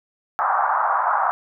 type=band-pass noise; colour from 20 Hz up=pink; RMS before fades=-20 dBFS; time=0.39-1.31 s; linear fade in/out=0 ms; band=730 to 1400 Hz; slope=48 dB/octave; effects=none